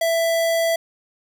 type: tone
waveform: square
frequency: 663 Hz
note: E5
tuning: 10 cents sharp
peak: -18 dBFS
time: 0.01-0.76 s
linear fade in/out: 5 ms
effects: none